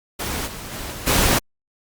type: noise with level steps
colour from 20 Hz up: pink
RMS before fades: -26 / -34 / -31 / -33 / -17 dBFS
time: 0.19-1.39 s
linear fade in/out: 10 ms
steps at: 0.46 / 0.71 / 0.91 / 1.06 s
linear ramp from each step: 20 ms
effects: Opus 48 kbps